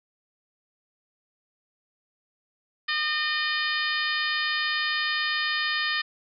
harmonic tone, 609 Hz, D#5, 37 cents flat, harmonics 2 / 3 / 4 / 5 / 6 / 7 / 8, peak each -33 / -27 / -34 / -33 / -33 / -36 / -35 dBFS, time 2.88-6.02 s, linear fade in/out 10 ms, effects none

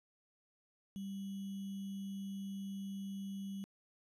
sine tone with sample-and-hold, 196 Hz, G3, in tune, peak -40 dBFS, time 0.96-3.64 s, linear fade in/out 0 ms, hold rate 3150 Hz, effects resampled to 32000 Hz

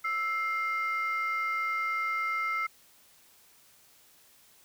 sine tone pair together, 1318.5 / 2108 Hz, E6 / C7, 0 / +12 cents, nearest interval minor sixth, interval 812 cents, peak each -29 / -30 dBFS, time 0.04-2.67 s, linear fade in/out 10 ms, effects tanh soft clip ceiling -23 dBFS + white hiss -60 dBFS RMS until 4.64 s

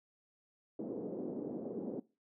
pink band-pass noise, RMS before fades -41 dBFS, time 0.79-2 s, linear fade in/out 2 ms, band 220 to 470 Hz, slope 24 dB/octave, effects noise-tail reverb RT60 0.3 s tail -21 dB re dry

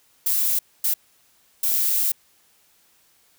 violet noise bursts at uneven times, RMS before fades -21 dBFS, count 3, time 0.26-0.59 / 0.84-0.94 / 1.63-2.12 s, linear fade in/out 5 ms, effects white hiss -60 dBFS RMS until 3.38 s

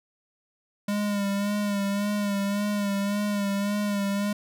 square tone with vibrato, 202.9 Hz, G#3, 40 cents flat, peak -25 dBFS, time 0.88-4.33 s, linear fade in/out 5 ms, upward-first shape sine, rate 1.8 Hz, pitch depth 37 cents each way, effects none

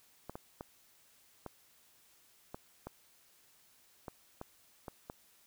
clicks, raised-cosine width 1 ms, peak -28 dBFS, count 10, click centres 0.296 / 0.355 / 0.609 / 1.463 / 2.545 / 2.87 / 4.082 / 4.414 / 4.882 / 5.099 s, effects white hiss -66 dBFS RMS until 5.46 s

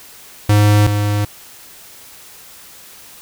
square tone pair in turn, 104.1 / 103.44 Hz, G#2 / G#2, +5 / -6 cents, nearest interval unison, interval 11 cents, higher first, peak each -9 / -15 dBFS, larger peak first, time 0.49-0.87 / 0.87-1.25 s, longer neither, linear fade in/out 5 ms, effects white hiss -40 dBFS RMS until 3.21 s

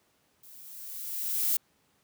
violet noise with level ramp, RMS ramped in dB -52 to -25 dBFS, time 0.43-1.57 s, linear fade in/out 5 ms, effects pink hiss -69 dBFS RMS until 2.03 s + high-pass 100 Hz 12 dB/octave

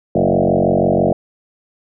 sine tone with frequency modulation, 409.9 Hz, G#4, 23 cents flat, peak -11 dBFS, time 0.15-1.13 s, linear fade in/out 5 ms, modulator 46.1 Hz, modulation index 6.1, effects none

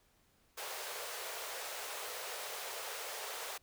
pink high-pass noise, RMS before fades -43 dBFS, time 0.57-3.58 s, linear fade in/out 10 ms, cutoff 430 Hz, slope 48 dB/octave, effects pink hiss -71 dBFS RMS until 3.62 s

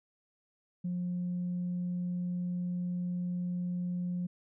sine tone, 178 Hz, F3, 33 cents sharp, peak -30 dBFS, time 0.84-4.27 s, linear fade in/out 10 ms, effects tanh soft clip ceiling -28 dBFS

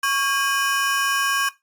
35% pulse ring-modulated tone, 1364 Hz, F6, 41 cents flat, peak -14 dBFS, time 0.03-1.49 s, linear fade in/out 5 ms, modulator 252 Hz, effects noise-tail reverb RT60 0.2 s tail -17 dB re dry + AAC 64 kbps

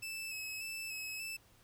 sawtooth tone with vibrato, 2605 Hz, E7, 21 cents flat, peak -37 dBFS, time 0.02-1.37 s, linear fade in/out 10 ms, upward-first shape square, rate 1.7 Hz, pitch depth 23 cents each way, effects added 109 Hz sine -70 dBFS peak until 1.63 s + pink hiss -66 dBFS RMS until 1.63 s

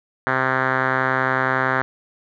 5% pulse tone with low-pass filter, 130.81 Hz, C3, in tune, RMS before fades -20 dBFS, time 0.27-1.82 s, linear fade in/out 0 ms, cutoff 1700 Hz, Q 3, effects none

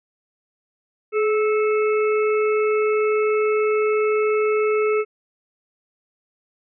harmonic tone with a mistuned harmonic, 436.5 Hz, A4, 14 cents flat, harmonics 1 / 3 / 5 / 6, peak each -17 / -27 / -31 / -33 dBFS, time 1.12-5.05 s, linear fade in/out 50 ms, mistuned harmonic 1, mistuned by -40 cents, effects none

